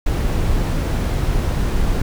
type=noise; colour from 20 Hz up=brown; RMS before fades=-18 dBFS; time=0.06-2.02 s; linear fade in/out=5 ms; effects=none